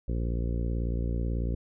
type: harmonic tone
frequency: 58.2 Hz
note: A#1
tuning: 2 cents flat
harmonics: 1 / 2 / 3 / 4 / 5 / 6 / 7 / 8 / 9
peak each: -28 / -34 / -38 / -40 / -42 / -44 / -45 / -46 / -47 dBFS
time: 0.08-1.55 s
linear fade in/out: 5 ms
effects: none